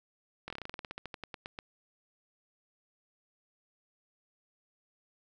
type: slowing click train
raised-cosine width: 0.3 ms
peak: -24 dBFS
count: 19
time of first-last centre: 0.48-1.589 s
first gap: 22 ms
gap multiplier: 1.11
effects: none